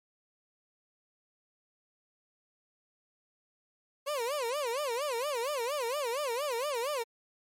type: tone with vibrato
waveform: 30% pulse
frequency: 525 Hz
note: C5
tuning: 6 cents sharp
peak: -28 dBFS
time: 4.06-7.04 s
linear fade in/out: 20 ms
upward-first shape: sine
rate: 4.3 Hz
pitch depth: 240 cents each way
effects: MP3 64 kbps